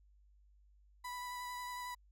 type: tone with vibrato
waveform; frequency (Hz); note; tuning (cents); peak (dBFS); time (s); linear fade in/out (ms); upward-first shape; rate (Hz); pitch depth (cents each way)
35% pulse; 987.8; B5; 0; -40; 1.04-1.95; 10; sine; 11; 13
effects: added 50 Hz sine -63 dBFS peak until 2.11 s